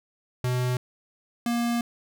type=tone pair in turn; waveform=square; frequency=125.3 / 236.5 Hz; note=B2 / A#3; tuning=+25 / +25 cents; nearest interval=major seventh; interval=1100 cents; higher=second; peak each=-24 dBFS; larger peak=neither; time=0.44-0.77 / 1.46-1.81 s; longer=second; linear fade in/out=2 ms; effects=none